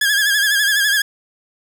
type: tone with vibrato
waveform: sawtooth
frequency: 1661.2 Hz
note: G#6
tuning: in tune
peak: -10 dBFS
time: 0.01-1.02 s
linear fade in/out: 5 ms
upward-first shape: sine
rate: 12 Hz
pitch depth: 69 cents each way
effects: none